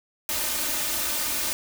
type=noise with comb filter; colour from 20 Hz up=white; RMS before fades=-27 dBFS; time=0.29-1.53 s; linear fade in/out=0 ms; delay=3.3 ms; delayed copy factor=+0.75; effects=none